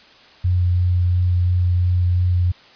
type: tone with vibrato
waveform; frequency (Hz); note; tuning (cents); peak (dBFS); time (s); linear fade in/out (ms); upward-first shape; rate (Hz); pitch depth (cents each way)
sine; 89.3; F2; +39; -14; 0.44-2.52; 10; sine; 2.9; 10
effects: white hiss -47 dBFS RMS until 2.75 s + resampled to 11025 Hz